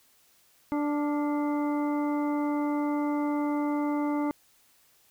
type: harmonic tone with a mistuned harmonic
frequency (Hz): 293.7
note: D4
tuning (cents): 0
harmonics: 1 / 2 / 3 / 4 / 5 / 7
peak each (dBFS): -26 / -36 / -35 / -40 / -48 / -46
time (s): 0.72-4.31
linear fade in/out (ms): 0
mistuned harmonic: 5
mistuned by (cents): -63
effects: white hiss -63 dBFS RMS until 5.1 s